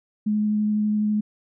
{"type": "tone with vibrato", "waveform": "sine", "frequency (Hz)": 211.3, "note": "G#3", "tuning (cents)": 30, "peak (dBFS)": -19, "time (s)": [0.26, 1.21], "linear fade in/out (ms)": 10, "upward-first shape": "sine", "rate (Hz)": 12, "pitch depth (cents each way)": 9, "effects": []}